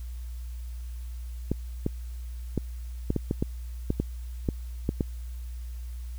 clicks, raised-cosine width 3 ms, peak -12 dBFS, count 12, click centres 1.516 / 1.864 / 2.577 / 3.104 / 3.163 / 3.311 / 3.425 / 3.904 / 4 / 4.488 / 4.891 / 5.008 s, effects added 60 Hz sine -34 dBFS peak until 6.18 s + white hiss -57 dBFS RMS until 6.18 s

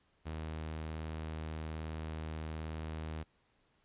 sawtooth tone, 78.8 Hz, D#2, 23 cents sharp, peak -35 dBFS, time 0.25-3.24 s, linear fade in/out 20 ms, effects pink hiss -73 dBFS RMS until 3.84 s + resampled to 8000 Hz

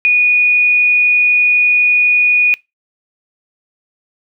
sine tone, 2462 Hz, D#7, 19 cents flat, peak -7 dBFS, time 0.05-2.54 s, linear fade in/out 0 ms, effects noise-tail reverb RT60 0.2 s tail -23 dB re dry

